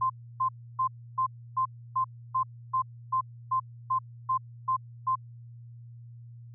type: tone bursts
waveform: sine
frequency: 1042 Hz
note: C6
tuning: 7 cents flat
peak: -23 dBFS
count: 14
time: 0.01-5.156 s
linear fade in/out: 10 ms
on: 89 ms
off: 300 ms
effects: added 118 Hz sine -44 dBFS peak until 6.54 s